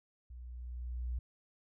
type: tone with level ramp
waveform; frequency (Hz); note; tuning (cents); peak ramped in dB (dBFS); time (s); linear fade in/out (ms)
sine; 61; B1; -21; -46 to -33; 0.3-1.19; 5
effects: none